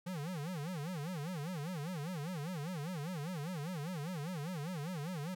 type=tone with vibrato; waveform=square; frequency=163.4 Hz; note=E3; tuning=15 cents flat; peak=-39 dBFS; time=0.06-5.35 s; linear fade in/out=10 ms; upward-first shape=sine; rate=5 Hz; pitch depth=250 cents each way; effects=none